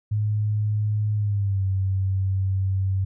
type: tone with pitch glide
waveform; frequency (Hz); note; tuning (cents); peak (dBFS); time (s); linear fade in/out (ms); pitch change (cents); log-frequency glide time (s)
sine; 105.7 to 95.81; G#2 to G2; +31 to -39; -20; 0.11-3.05; 10; -170; 1.14-1.65
effects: none